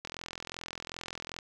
click train, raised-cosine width 0.2 ms, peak -21 dBFS, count 58, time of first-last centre 0.05-1.388 s, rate 42.6 Hz, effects none

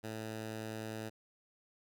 10% pulse tone, 110 Hz, A2, in tune, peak -32 dBFS, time 0.03-1.1 s, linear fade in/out 20 ms, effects none

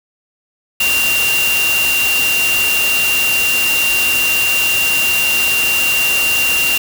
sine tone in noise, 2772 Hz, F7, 14 cents flat, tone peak -13 dBFS, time 0.8-6.78 s, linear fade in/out 5 ms, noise white, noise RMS -19 dBFS, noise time 0.8-6.78 s, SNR +3 dB, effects none

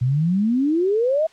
sine exponential sweep, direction up, 119.1 to 659.3 Hz, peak -16 dBFS, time 0.01-1.27 s, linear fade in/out 10 ms, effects white hiss -52 dBFS RMS until 1.32 s + low-pass 5000 Hz 12 dB/octave

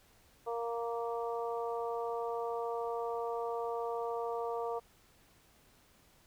harmonic tone, 233.1 Hz, A#3, in tune, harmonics 2 / 3 / 4 / 5, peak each -36 / -40 / -42 / -44 dBFS, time 0.46-4.8 s, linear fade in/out 20 ms, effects pink hiss -65 dBFS RMS until 6.26 s

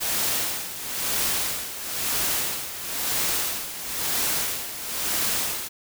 white noise with tremolo, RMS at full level -24 dBFS, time 0-5.69 s, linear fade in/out 20 ms, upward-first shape sine, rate 1 Hz, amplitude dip 70%, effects none

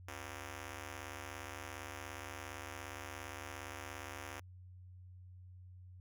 5% pulse ring-modulated tone, 210.7 Hz, G#3, 25 cents sharp, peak -31 dBFS, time 0.08-4.4 s, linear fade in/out 5 ms, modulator 144 Hz, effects added 91 Hz sine -52 dBFS peak until 6 s

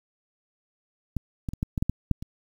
clicks, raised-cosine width 5 ms, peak -15 / -17 / -21 / -13 / -14 / -11 / -11 / -8 / -23 dBFS, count 9, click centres 1.167 / 1.488 / 1.535 / 1.629 / 1.778 / 1.825 / 1.896 / 2.113 / 2.225 s, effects 8-bit

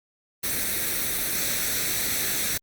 white noise with comb filter, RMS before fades -26 dBFS, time 0.43-2.58 s, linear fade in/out 10 ms, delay 0.5 ms, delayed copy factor +0.6, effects Opus 32 kbps

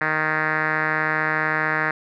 5% pulse tone with low-pass filter, 155.56 Hz, D#3, in tune, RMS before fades -22 dBFS, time 0.01-1.91 s, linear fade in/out 2 ms, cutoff 1800 Hz, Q 4.1, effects none

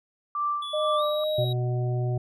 sine tone with tremolo, 1174.7 Hz, D6, in tune, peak -23 dBFS, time 0.35-1.24 s, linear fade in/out 2 ms, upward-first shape sine, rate 2.1 Hz, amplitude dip 80%
triangle tone with pitch glide, 3427 to 3825 Hz, A7 to A#7, -46 to +44 cents, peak -32 dBFS, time 0.62-1.53 s, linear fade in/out 5 ms, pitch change +190 cents, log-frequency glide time 0.96-1.03 s
sine tone with vibrato, 608 Hz, D#5, 40 cents flat, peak -24 dBFS, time 0.73-1.45 s, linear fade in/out 10 ms, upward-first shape sine, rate 2.2 Hz, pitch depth 21 cents each way
harmonic tone, 123.47 Hz, B2, in tune, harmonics 1 / 3 / 5 / 6, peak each -24 / -34 / -38 / -40 dBFS, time 1.38-2.18 s, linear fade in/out 5 ms
effects none

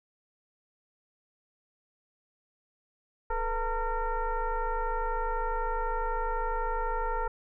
sine tone with frequency modulation, 440 Hz, A4, in tune, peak -27 dBFS, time 3.3-7.28 s, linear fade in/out 5 ms, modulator 466 Hz, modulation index 1.9, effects none

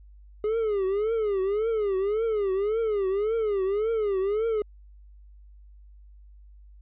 triangle tone with vibrato, 415.7 Hz, G#4, 2 cents sharp, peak -21 dBFS, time 0.44-4.62 s, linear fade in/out 2 ms, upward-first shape triangle, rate 1.8 Hz, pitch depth 190 cents each way, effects added 50 Hz sine -47 dBFS peak until 6.81 s + resampled to 8000 Hz

